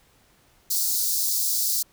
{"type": "high-pass noise", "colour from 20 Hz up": "white", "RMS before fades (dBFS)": -24, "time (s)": [0.7, 1.83], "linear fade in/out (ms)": 10, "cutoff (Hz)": 4200, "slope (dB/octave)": 48, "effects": ["pink hiss -60 dBFS RMS until 1.92 s"]}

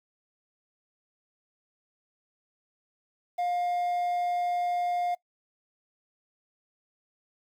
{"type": "tone with quantisation", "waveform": "triangle", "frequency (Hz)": 708, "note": "F5", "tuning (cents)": 23, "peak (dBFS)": -24, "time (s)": [3.38, 5.15], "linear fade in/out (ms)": 10, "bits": 9, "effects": ["noise-tail reverb RT60 0.1 s tail -21 dB re dry"]}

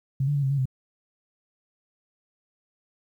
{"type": "tone with pitch steps", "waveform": "sine", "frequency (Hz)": [135, 145.2, 141.9, 134.4, 140.5, 130.4], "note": ["C#3", "D3", "C#3", "C3", "C#3", "C3"], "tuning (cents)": [-45, -19, 41, 47, 24, -5], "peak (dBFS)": -21, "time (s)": [0.2, 0.656], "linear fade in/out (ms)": 5, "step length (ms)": 76, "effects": ["10-bit"]}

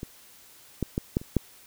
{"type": "clicks", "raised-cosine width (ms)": 3, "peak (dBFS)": [-21, -13, -13, -10, -28, -8], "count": 6, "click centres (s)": [0.031, 0.827, 0.979, 1.169, 1.215, 1.367], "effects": ["white hiss -53 dBFS RMS until 1.66 s"]}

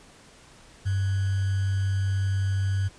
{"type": "tone with sample-and-hold", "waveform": "sine", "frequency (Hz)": 97.2, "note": "G2", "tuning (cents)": -14, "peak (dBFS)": -22, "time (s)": [0.85, 2.89], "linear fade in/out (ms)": 20, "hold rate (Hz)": 1575, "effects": ["pink hiss -52 dBFS RMS until 2.98 s", "resampled to 22050 Hz"]}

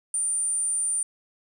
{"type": "tone", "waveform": "sine", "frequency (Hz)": 9080, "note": "C#9", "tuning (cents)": 41, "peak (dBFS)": -23, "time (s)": [0.14, 1.03], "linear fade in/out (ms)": 2, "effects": ["9-bit"]}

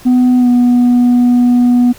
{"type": "tone with pitch glide", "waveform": "sine", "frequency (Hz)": [250, 244.6], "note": ["B3", "B3"], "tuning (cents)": [21, -16], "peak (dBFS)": -3, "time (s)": [0.05, 1.93], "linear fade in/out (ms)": 20, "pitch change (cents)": -37, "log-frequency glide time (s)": [0.38, 0.48], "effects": ["tanh soft clip ceiling -5 dBFS", "pink hiss -38 dBFS RMS until 1.98 s"]}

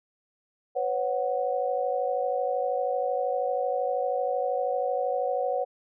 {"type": "chord", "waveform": "sine", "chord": "B suspended second", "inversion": "none", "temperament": "equal with one note detuned", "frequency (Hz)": [501.6, 554.4, 740], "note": ["B4", "C#5", "F#5"], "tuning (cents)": [27, 0, 0], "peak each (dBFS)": -29, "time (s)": [0.75, 5.65], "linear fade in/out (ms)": 20, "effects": []}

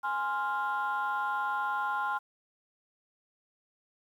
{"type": "chord", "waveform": "sine", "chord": "F minor", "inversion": "first", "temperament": "equal", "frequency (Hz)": [830.6, 1046.5, 1396.9], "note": ["Ab5", "C6", "F6"], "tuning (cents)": [0, 0, 0], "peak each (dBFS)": -32, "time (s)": [0.03, 2.19], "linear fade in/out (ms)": 20, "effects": ["tanh soft clip ceiling -23 dBFS", "10-bit"]}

